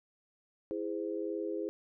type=chord; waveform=sine; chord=E augmented; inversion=none; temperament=just; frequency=329.6 / 412 / 515 Hz; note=E4 / G#4 / B#4; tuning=0 / -14 / -28 cents; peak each=-37 / -37 / -40 dBFS; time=0.71-1.69 s; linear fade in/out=0 ms; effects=none